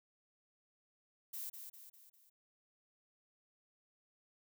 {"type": "noise with echo", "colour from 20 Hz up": "violet", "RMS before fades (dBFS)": -44, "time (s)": [1.33, 1.5], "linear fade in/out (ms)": 10, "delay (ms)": 200, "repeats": 4, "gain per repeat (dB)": -6, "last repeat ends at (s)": 2.3, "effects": []}